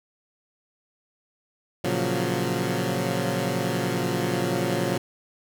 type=chord; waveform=15% pulse; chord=Gb major seventh; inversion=first; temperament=equal; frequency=116.54 / 138.59 / 174.61 / 185 Hz; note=Bb2 / Db3 / F3 / Gb3; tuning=0 / 0 / 0 / 0 cents; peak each=-23 dBFS; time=1.84-4.98 s; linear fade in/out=5 ms; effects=none